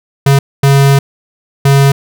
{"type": "tone bursts at uneven times", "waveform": "square", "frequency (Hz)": 138.6, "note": "C#3", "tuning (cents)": 0, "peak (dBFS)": -5, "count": 3, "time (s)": [[0.26, 0.39], [0.63, 0.99], [1.65, 1.92]], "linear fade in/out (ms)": 5, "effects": []}